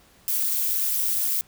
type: noise with amplitude modulation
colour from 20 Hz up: violet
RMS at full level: -20 dBFS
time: 0.28-1.41 s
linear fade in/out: 0 ms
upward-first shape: sine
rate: 217 Hz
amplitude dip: 95%
effects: pink hiss -56 dBFS RMS until 1.47 s